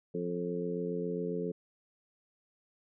harmonic tone with a mistuned harmonic, 87.4 Hz, F2, 2 cents sharp, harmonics 2 / 3 / 4 / 5 / 6, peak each -37 / -41 / -41 / -35 / -45 dBFS, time 0.14-1.52 s, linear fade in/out 10 ms, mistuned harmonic 6, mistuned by +32 cents, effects none

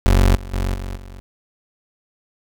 30% pulse tone with level steps, 46.25 Hz, F#1, in tune, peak -8 / -27 / -16 / -23 / -32 dBFS, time 0.06-1.2 s, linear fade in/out 0 ms, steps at 0.35 / 0.53 / 0.74 / 0.96 s, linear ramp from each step 10 ms, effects none

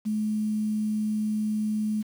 sine tone with quantisation, 213.8 Hz, A3, 49 cents flat, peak -24 dBFS, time 0.05-2.03 s, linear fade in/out 20 ms, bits 8, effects none

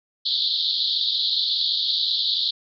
white band-pass noise, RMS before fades -23 dBFS, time 0.25-2.51 s, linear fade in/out 10 ms, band 3400 to 4500 Hz, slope 96 dB/octave, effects none

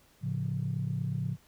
sine chord, A augmented, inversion none, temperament equal, 110 / 138.59 / 174.61 Hz, A2 / C#3 / E#3, 0 / 0 / 0 cents, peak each -34 / -32 / -35 dBFS, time 0.21-1.37 s, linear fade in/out 50 ms, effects tanh soft clip ceiling -21 dBFS + pink hiss -63 dBFS RMS until 1.47 s

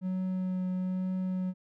triangle tone with vibrato, 185 Hz, F#3, in tune, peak -27 dBFS, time 0.01-1.54 s, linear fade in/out 50 ms, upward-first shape triangle, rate 1.1 Hz, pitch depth 12 cents each way, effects none

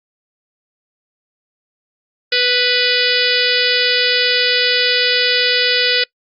harmonic tone, 493.9 Hz, B4, in tune, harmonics 1 / 3 / 4 / 5 / 6 / 7 / 8 / 9 / 10, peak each -21 / -21 / -21 / -21 / -21 / -21 / -21 / -21 / -21 dBFS, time 2.32-6.04 s, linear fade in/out 5 ms, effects noise-tail reverb RT60 0.1 s tail -24 dB re dry + Opus 48 kbps

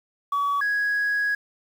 sine tone pair in turn, 1135 / 1662.2 Hz, C#6 / G#6, +41 / +1 cents, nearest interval perfect fifth, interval 660 cents, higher second, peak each -19 dBFS, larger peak neither, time 0.32-0.61 / 0.61-1.35 s, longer second, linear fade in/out 5 ms, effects tanh soft clip ceiling -19 dBFS + 8-bit

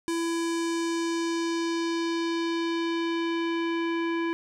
square tone with low-pass filter sweep, 334.1 Hz, E4, 23 cents sharp, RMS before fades -28 dBFS, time 0.08-4.33 s, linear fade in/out 0 ms, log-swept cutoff 9400 to 2300 Hz, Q 1.5, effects none

